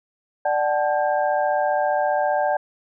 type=tone cluster; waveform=sine; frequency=592 / 753 / 868 / 1601 Hz; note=D5 / F#5 / A5 / G6; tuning=+14 / +30 / -24 / +36 cents; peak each=-22 / -22 / -25 / -30 dBFS; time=0.45-2.57 s; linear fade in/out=5 ms; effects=none

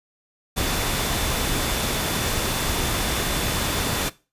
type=tone in noise; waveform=sine; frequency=3520 Hz; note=A7; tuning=in tune; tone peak=-34 dBFS; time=0.56-4.1 s; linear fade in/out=20 ms; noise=pink; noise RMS=-24 dBFS; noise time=0.56-4.1 s; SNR=-13 dB; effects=noise-tail reverb RT60 0.3 s tail -19 dB re dry + resampled to 32000 Hz

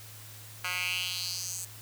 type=tone with high-pass filter sweep; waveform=10% pulse; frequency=180.9 Hz; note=F#3; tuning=39 cents flat; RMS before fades=-34 dBFS; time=0.64-1.65 s; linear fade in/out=5 ms; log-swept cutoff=1700 to 7800 Hz; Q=3.4; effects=added 107 Hz sine -49 dBFS peak until 1.81 s + white hiss -49 dBFS RMS until 1.81 s

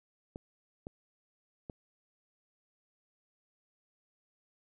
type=clicks; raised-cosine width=2 ms; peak=-28 dBFS; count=3; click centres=0.359 / 0.869 / 1.698 s; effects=none

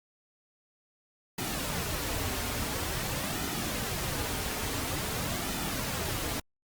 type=noise with flanger; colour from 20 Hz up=pink; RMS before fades=-33 dBFS; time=1.38-6.4 s; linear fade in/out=5 ms; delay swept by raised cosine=1.8 to 6.1 ms; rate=0.48 Hz; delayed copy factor=-0.5; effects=Opus 48 kbps

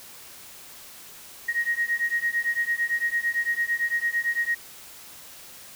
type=beating tone pair; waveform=sine; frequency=1875 / 1883.9 Hz; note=A#6 / A#6; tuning=+10 / +18 cents; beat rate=8.9 Hz; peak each=-26 dBFS; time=1.48-4.55 s; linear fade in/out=10 ms; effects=white hiss -45 dBFS RMS until 5.75 s

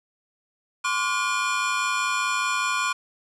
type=tone cluster; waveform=square; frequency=1035 / 1140 / 1432 / 2417 Hz; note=C6 / C#6 / F6 / D7; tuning=-19 / +48 / +43 / +49 cents; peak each=-29 dBFS; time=0.84-2.93 s; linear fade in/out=10 ms; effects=resampled to 22050 Hz + 8-bit

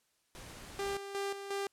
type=noise; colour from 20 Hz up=pink; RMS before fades=-49 dBFS; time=0.35-0.97 s; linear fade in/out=0 ms
type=tone with tremolo; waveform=sawtooth; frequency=397.3 Hz; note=G4; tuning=23 cents sharp; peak=-30 dBFS; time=0.79-1.67 s; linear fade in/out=2 ms; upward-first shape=square; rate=2.8 Hz; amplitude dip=60%
effects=white hiss -75 dBFS RMS until 1.72 s + low-pass 11000 Hz 12 dB/octave

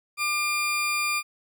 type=tone pair together; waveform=40% pulse; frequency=1200 / 2400 Hz; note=D6 / D7; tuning=+37 / +37 cents; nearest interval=octave; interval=1200 cents; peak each=-29 / -25 dBFS; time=0.17-1.23 s; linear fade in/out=50 ms; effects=none

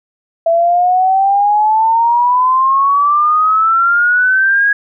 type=exponential sweep; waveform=sine; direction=up; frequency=661 to 1661.2 Hz; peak=-8 dBFS; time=0.46-4.73 s; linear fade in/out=5 ms; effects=none

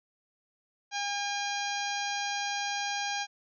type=harmonic tone; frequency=809 Hz; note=G#5; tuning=46 cents flat; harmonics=1 / 2 / 3 / 4 / 5 / 6 / 7 / 8; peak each=-34 / -37 / -39 / -40 / -41 / -42 / -42 / -43 dBFS; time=0.91-3.27 s; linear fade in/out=50 ms; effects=none

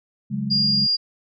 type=chord; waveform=sine; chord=C# suspended fourth; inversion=none; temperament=equal; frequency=138.59 / 185 / 207.7 Hz; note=C#3 / F#3 / G#3; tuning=0 / 0 / 0 cents; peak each=-28 / -30 / -25 dBFS; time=0.3-0.87 s; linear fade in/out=20 ms
type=tone; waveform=sine; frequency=4821 Hz; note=D8; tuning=45 cents sharp; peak=-17 dBFS; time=0.5-0.97 s; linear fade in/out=20 ms
effects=none

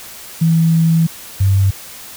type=tone pair in turn; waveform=sine; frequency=163.8 / 97.4 Hz; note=E3 / G2; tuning=-11 / -11 cents; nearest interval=major sixth; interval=900 cents; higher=first; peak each=-9 dBFS; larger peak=neither; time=0.41-1.07 / 1.4-1.71 s; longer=first; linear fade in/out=10 ms; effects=white hiss -34 dBFS RMS until 2.16 s

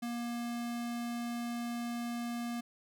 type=tone; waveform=square; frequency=237.3 Hz; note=A#3; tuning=31 cents sharp; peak=-36 dBFS; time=0.02-2.61 s; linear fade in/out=10 ms; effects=none

